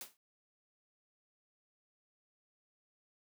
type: noise with exponential decay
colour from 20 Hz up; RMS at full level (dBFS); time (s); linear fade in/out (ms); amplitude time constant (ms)
white; -42; 0.01-0.17; 1; 34
effects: high-pass 150 Hz 12 dB/octave